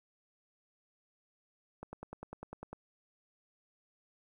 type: click train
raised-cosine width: 1 ms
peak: -29 dBFS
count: 10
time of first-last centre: 1.83-2.73 s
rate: 10 Hz
effects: 11-bit